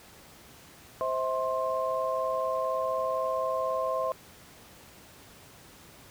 sine tone cluster, 522 / 646 / 1055 Hz, C5 / E5 / C6, -4 / -35 / +14 cents, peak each -31 dBFS, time 1.01-4.12 s, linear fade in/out 0 ms, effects pink hiss -52 dBFS RMS until 6.1 s + high-pass 60 Hz 12 dB/octave

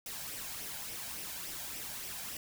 white noise with flanger, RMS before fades -42 dBFS, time 0.06-2.37 s, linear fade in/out 2 ms, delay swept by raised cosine 0.35 to 1.31 ms, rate 3.5 Hz, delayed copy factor +0.5, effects none

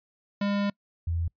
square / sine tone pair in turn, 202 / 83.98 Hz, G#3 / E2, -48 / +33 cents, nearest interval octave + minor third, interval 1519 cents, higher first, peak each -25 dBFS, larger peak neither, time 0.41-0.7 / 1.07-1.28 s, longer first, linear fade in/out 5 ms, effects noise-tail reverb RT60 0.1 s tail -26 dB re dry + resampled to 11025 Hz

